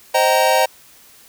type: chord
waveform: square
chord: C minor seventh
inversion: none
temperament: equal with one note detuned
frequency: 523.3 / 622.3 / 767.4 / 932.3 Hz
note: C5 / Eb5 / G5 / Bb5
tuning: 0 / 0 / -37 / 0 cents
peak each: -19 dBFS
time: 0.14-0.66 s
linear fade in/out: 10 ms
effects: white hiss -47 dBFS RMS until 1.28 s